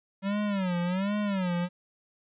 square tone with vibrato, 190.7 Hz, G3, 47 cents flat, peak -27 dBFS, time 0.22-1.69 s, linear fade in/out 50 ms, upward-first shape sine, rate 1.3 Hz, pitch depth 160 cents each way, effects resampled to 8000 Hz + 11-bit

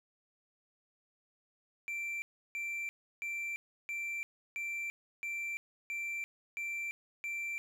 triangle tone bursts, 2349 Hz, D7, in tune, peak -34 dBFS, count 9, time 1.88-7.58 s, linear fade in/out 0 ms, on 340 ms, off 330 ms, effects none

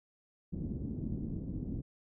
white low-pass noise, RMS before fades -38 dBFS, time 0.52-1.82 s, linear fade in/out 20 ms, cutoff 260 Hz, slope 24 dB/octave, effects none

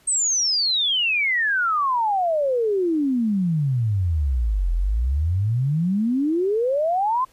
sine exponential two-way sweep, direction down then up, 8470 to 41.2 to 1067 Hz, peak -18 dBFS, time 0.07-7.25 s, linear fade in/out 10 ms, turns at 4.73 s, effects pink hiss -57 dBFS RMS until 7.32 s + resampled to 32000 Hz

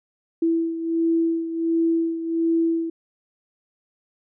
sine beating tone pair, 330.1 / 331.5 Hz, E4 / E4, +2 / +10 cents, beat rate 1.4 Hz, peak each -20 / -26 dBFS, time 0.42-2.9 s, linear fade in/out 5 ms, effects none

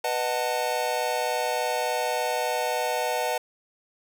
square chord, B dominant seventh, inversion none, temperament just, 493.9 / 617.4 / 740.8 / 889 Hz, B4 / D#5 / F#5 / A5, 0 / -14 / +2 / +18 cents, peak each -31 dBFS, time 0.04-3.38 s, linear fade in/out 5 ms, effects none

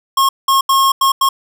square tone bursts at uneven times, 1082 Hz, C#6, 42 cents flat, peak -10 dBFS, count 5, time 0.17-0.29 / 0.48-0.61 / 0.69-0.92 / 1.01-1.12 / 1.21-1.29 s, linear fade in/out 5 ms, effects none

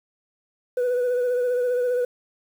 sine tone with vibrato, 493.9 Hz, B4, in tune, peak -17 dBFS, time 0.77-2.05 s, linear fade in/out 5 ms, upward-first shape sine, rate 15 Hz, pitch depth 31 cents each way, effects tanh soft clip ceiling -19 dBFS + 8-bit

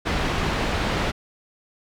pink low-pass noise, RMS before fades -24 dBFS, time 0.05-1.12 s, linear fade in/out 20 ms, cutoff 3400 Hz, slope 12 dB/octave, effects none

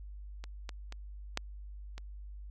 clicks, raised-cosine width 0.2 ms, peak -28 / -23 / -27 / -14 / -28 dBFS, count 5, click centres 0.44 / 0.692 / 0.924 / 1.374 / 1.98 s, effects added 50 Hz sine -43 dBFS peak until 2.5 s

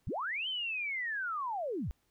sine linear two-way sweep, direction up then down, 38.89 to 3136 to 38.89 Hz, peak -33 dBFS, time 0.07-1.91 s, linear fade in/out 0 ms, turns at 0.48 s, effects pink hiss -75 dBFS RMS until 2.1 s

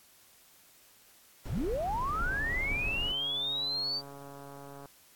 brown noise, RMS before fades -37 dBFS, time 1.45-3.12 s, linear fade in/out 5 ms
sine linear sweep, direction up, 38.58 to 4655 Hz, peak -30 dBFS, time 1.48-4.02 s, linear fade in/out 50 ms
click train, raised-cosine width 1 ms, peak -34 dBFS, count 380, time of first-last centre 2.15-4.857 s, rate 140 Hz
effects white hiss -60 dBFS RMS until 5.15 s + AAC 64 kbps

